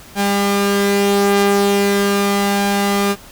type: tone pair together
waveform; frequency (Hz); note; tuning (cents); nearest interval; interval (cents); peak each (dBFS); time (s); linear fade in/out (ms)
sawtooth; 200.5 / 401.4; G3 / G4; +39 / +41; octave; 1202; -12; 0.15-3.16; 50
effects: pink hiss -40 dBFS RMS until 3.31 s